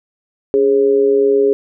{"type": "tone with amplitude modulation", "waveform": "sine", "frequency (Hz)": 412.5, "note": "G#4", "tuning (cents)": -12, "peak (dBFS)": -6, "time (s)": [0.54, 1.53], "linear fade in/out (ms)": 0, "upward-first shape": "sine", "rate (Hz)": 128, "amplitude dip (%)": 70, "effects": []}